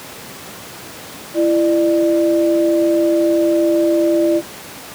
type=tone pair together; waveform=sine; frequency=335.6 / 598 Hz; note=E4 / D5; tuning=+31 / +31 cents; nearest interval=minor seventh; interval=1000 cents; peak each=-13 / -16 dBFS; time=1.34-4.42 s; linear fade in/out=50 ms; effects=pink hiss -33 dBFS RMS until 4.94 s + high-pass 150 Hz 12 dB/octave